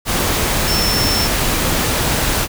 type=tone in noise; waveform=sine; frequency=5370 Hz; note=E8; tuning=31 cents sharp; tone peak=-18 dBFS; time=0.66-1.29 s; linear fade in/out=50 ms; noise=pink; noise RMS=-17 dBFS; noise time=0.05-2.48 s; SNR=-4 dB; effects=none